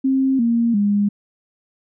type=tone with pitch steps; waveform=sine; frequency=266.2 / 233.1 / 204.1 Hz; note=C4 / A#3 / G#3; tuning=+30 / 0 / -30 cents; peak=-14 dBFS; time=0.04-1.09 s; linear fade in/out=10 ms; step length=350 ms; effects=none